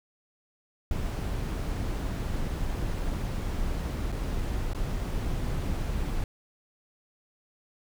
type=noise with dropouts; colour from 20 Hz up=brown; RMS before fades=-30 dBFS; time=0.91-6.24 s; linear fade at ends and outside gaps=2 ms; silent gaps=4.12-4.124 / 4.734-4.747 s; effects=none